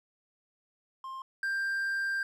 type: tone pair in turn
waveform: triangle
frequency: 1058 / 1585.2 Hz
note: C6 / G6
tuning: +19 / +19 cents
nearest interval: perfect fifth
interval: 700 cents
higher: second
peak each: -36 / -27 dBFS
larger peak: second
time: 1.04-1.22 / 1.43-2.23 s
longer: second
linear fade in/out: 2 ms
effects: none